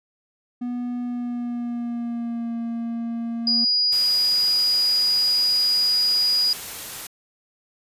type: tone with pitch glide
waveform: triangle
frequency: 244.2 to 232.1 Hz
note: B3 to A#3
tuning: -19 to -7 cents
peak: -23 dBFS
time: 0.61-3.65 s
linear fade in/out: 10 ms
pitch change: -88 cents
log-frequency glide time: 1.02-2.55 s
type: tone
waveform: sine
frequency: 4900 Hz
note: D#8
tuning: 27 cents flat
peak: -17 dBFS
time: 3.47-6.53 s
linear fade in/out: 2 ms
type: noise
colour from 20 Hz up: white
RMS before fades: -34 dBFS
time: 3.92-7.07 s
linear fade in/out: 5 ms
effects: resampled to 32000 Hz